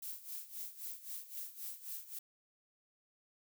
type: noise with tremolo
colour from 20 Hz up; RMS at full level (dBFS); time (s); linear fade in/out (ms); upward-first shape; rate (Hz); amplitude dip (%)
violet; -43; 0.02-2.19; 5; sine; 3.8; 80
effects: none